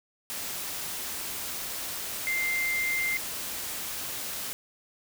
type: tone in noise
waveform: sine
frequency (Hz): 2093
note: C7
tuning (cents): 0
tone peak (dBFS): -26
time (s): 2.27-3.17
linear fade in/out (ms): 0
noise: white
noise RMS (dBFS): -35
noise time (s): 0.3-4.53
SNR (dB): +6
effects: none